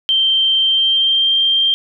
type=tone with pitch glide; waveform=sine; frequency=3136 to 3172 Hz; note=G7 to G7; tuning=0 to +20 cents; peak=-11 dBFS; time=0.09-1.74 s; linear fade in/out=0 ms; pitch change=+20 cents; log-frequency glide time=0.62-1.28 s; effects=none